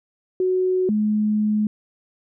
sine tone pair in turn, 370 / 212.2 Hz, F#4 / G#3, 0 / +38 cents, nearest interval minor seventh, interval 962 cents, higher first, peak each -17 dBFS, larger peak neither, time 0.4-0.89 / 0.89-1.67 s, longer second, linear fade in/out 2 ms, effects none

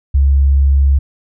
sine tone, 69 Hz, C#2, 7 cents flat, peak -7 dBFS, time 0.14-0.99 s, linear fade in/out 10 ms, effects none

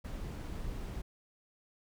brown noise, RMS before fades -40 dBFS, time 0.04-1.02 s, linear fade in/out 10 ms, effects none

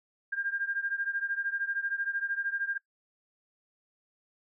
sine beating tone pair, 1600 / 1613 Hz, G6 / G6, +35 / +49 cents, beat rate 13 Hz, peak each -32 / -34 dBFS, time 0.32-2.78 s, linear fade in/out 10 ms, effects noise-tail reverb RT60 0.1 s tail -19 dB re dry

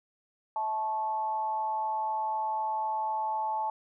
sine tone with amplitude modulation, 872 Hz, A5, 16 cents flat, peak -25 dBFS, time 0.56-3.7 s, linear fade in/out 2 ms, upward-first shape sine, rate 224 Hz, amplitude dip 65%, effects none

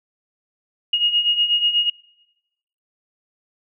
sine beating tone pair, 2863 / 2871.2 Hz, F7 / F7, +42 / +47 cents, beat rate 8.2 Hz, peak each -22 / -17 dBFS, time 0.93-1.9 s, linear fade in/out 5 ms, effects noise-tail reverb RT60 1.0 s tail -25 dB re dry

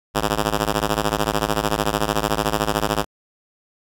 5% pulse ring-modulated tone, 106.1 Hz, G#2, 38 cents sharp, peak -5 dBFS, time 0.14-3.05 s, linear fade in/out 20 ms, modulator 46.3 Hz, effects AAC 64 kbps

